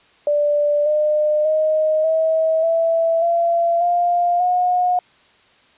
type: tone with pitch steps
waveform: sine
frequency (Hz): 587.3 / 604.9 / 622.9 / 641.6 / 660.7 / 680.5 / 700.8 / 721.8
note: D5 / D#5 / D#5 / E5 / E5 / F5 / F5 / F#5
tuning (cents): 0 / -49 / +2 / -47 / +4 / -45 / +6 / -43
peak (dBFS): -14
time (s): 0.27-4.99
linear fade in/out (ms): 2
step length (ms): 590
effects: white hiss -53 dBFS RMS until 5.77 s + resampled to 8000 Hz